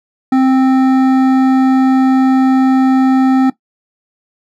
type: tone with hard clipping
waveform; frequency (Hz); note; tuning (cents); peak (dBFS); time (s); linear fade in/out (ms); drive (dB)
sine; 262.4; C4; +5; -9; 0.32-3.5; 5; 11
effects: noise-tail reverb RT60 0.1 s tail -17 dB re dry